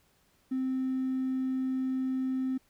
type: tone with hard clipping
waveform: triangle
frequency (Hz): 260.8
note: C4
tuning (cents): -5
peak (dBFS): -28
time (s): 0.51-2.58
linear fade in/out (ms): 10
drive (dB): 3
effects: pink hiss -68 dBFS RMS until 2.69 s